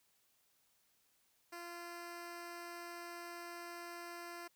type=tone; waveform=10% pulse; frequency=345.1 Hz; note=F4; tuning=21 cents flat; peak=-38 dBFS; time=1.52-4.48 s; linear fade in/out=10 ms; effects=white hiss -75 dBFS RMS until 4.55 s